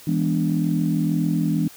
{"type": "chord", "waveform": "sine", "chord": "E dominant seventh", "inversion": "none", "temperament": "equal with one note detuned", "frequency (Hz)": [164.81, 205, 246.9, 293.7], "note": ["E3", "G#3", "B3", "D4"], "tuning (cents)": [0, -22, 0, 0], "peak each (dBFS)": [-21, -25, -26, -24], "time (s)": [0.07, 1.68], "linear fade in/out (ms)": 5, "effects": ["tanh soft clip ceiling -9 dBFS", "white hiss -45 dBFS RMS until 1.76 s"]}